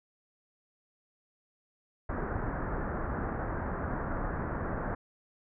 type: low-pass noise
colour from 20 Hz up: pink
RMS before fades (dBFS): -34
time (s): 2.09-4.95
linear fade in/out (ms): 5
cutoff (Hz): 1700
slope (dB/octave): 48
effects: none